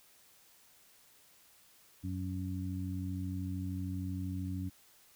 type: harmonic tone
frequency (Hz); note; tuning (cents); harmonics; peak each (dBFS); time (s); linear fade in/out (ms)
93; F#2; +9; 1 / 2 / 3; -37 / -41 / -41; 2.03-4.7; 20
effects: white hiss -63 dBFS RMS until 5.15 s